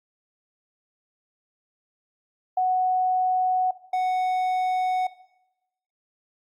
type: tone pair in turn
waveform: sine / triangle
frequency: 740 / 740 Hz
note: F#5 / F#5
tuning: 0 / 0 cents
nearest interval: unison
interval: 0 cents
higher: neither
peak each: -19 dBFS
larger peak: neither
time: 2.57-3.71 / 3.93-5.07 s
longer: neither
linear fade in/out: 5 ms
effects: noise-tail reverb RT60 0.9 s tail -17 dB re dry + Opus 48 kbps